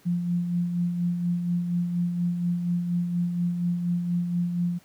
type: tone with tremolo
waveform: sine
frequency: 174.61 Hz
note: F3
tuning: in tune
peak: -21 dBFS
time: 0.05-4.79 s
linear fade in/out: 20 ms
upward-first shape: sine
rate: 4.2 Hz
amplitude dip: 45%
effects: pink hiss -58 dBFS RMS until 4.84 s + high-pass 80 Hz 12 dB/octave